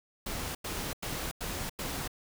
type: noise bursts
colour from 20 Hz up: pink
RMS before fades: -36 dBFS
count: 5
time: 0.26-2.078 s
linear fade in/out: 5 ms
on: 290 ms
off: 92 ms
effects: none